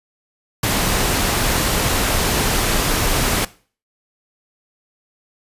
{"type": "noise", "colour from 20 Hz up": "pink", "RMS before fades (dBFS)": -18, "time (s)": [0.63, 3.45], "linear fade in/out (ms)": 5, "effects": ["noise-tail reverb RT60 0.4 s tail -19 dB re dry", "resampled to 32000 Hz"]}